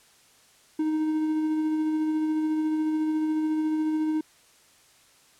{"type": "tone with tremolo", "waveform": "triangle", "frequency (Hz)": 311.1, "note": "D#4", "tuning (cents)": 0, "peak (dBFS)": -20, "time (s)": [0.79, 4.21], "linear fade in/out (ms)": 5, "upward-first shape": "sine", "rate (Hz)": 14, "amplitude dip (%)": 25, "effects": ["white hiss -58 dBFS RMS until 5.39 s", "low-pass 10000 Hz 12 dB/octave"]}